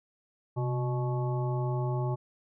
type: harmonic tone with a mistuned harmonic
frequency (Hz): 122.5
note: B2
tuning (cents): -14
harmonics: 1 / 3 / 5 / 7 / 9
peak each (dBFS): -28 / -36 / -40 / -39 / -44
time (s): 0.56-2.16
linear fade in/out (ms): 20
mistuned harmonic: 1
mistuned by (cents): +97
effects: none